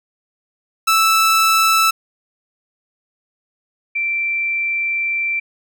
sawtooth / sine tone pair in turn, 1317 / 2347 Hz, E6 / D7, -2 / -2 cents, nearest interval minor seventh, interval 1000 cents, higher second, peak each -8 / -17 dBFS, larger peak first, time 0.87-1.91 / 3.95-5.4 s, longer second, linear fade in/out 10 ms, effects none

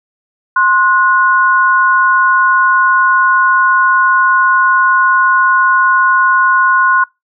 sine tone pair together, 1054.2 / 1460 Hz, C6 / F#6, +13 / -24 cents, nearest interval tritone, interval 563 cents, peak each -10 dBFS, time 0.56-7.04 s, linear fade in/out 5 ms, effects noise-tail reverb RT60 0.2 s tail -24 dB re dry

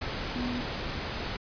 sine tone in noise, 245.7 Hz, B3, 9 cents flat, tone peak -31 dBFS, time 0.35-0.61 s, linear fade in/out 10 ms, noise pink, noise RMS -34 dBFS, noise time 0.01-1.37 s, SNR 0 dB, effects resampled to 11025 Hz

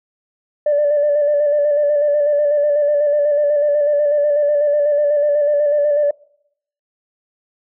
sine tone with vibrato, 586 Hz, D5, 4 cents flat, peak -11 dBFS, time 0.66-6.11 s, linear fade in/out 5 ms, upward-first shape square, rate 8.1 Hz, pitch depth 28 cents each way, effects noise-tail reverb RT60 0.7 s tail -24 dB re dry + tanh soft clip ceiling -8 dBFS

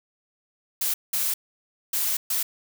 blue noise bursts at uneven times, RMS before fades -25 dBFS, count 4, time 0.81-0.94 / 1.13-1.34 / 1.93-2.17 / 2.3-2.43 s, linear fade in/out 5 ms, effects none

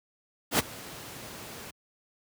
pink noise with ADSR envelope, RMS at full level -21 dBFS, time 0.51-1.71 s, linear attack 79 ms, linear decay 22 ms, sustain -21 dB, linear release 10 ms, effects high-pass 100 Hz 12 dB/octave

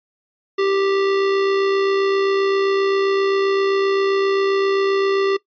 square tone with amplitude modulation, 392 Hz, G4, in tune, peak -15 dBFS, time 0.58-5.37 s, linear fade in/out 10 ms, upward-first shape sine, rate 67.6 Hz, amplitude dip 30%, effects noise-tail reverb RT60 0.1 s tail -19 dB re dry + resampled to 11025 Hz

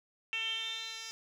10% pulse tone with band-pass filter sweep, 448.8 Hz, A4, 34 cents sharp, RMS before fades -38 dBFS, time 0.33-1.11 s, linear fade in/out 0 ms, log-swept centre 2800 to 4800 Hz, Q 8.9, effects none

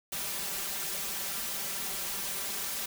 white noise with comb filter, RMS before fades -35 dBFS, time 0.12-2.86 s, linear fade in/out 5 ms, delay 5.1 ms, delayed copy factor +0.9, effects none

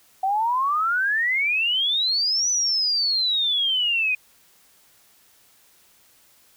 sine exponential two-way sweep, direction up then down, 749 to 6030 to 2461 Hz, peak -19 dBFS, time 0.23-4.15 s, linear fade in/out 5 ms, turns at 2.5 s, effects white hiss -57 dBFS RMS until 6.56 s

